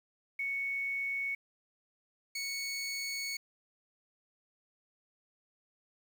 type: tone pair in turn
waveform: sine / 20% pulse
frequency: 2218 / 2218 Hz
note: C#7 / C#7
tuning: 0 / 0 cents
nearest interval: unison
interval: 0 cents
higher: neither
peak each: -32 / -30 dBFS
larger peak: second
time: 0.39-1.35 / 2.35-3.37 s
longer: second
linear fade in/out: 5 ms
effects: 10-bit